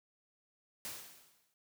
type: noise with exponential decay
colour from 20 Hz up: white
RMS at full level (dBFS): -41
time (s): 0.85-1.54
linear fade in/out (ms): 0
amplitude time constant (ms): 150
effects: high-pass 80 Hz 12 dB/octave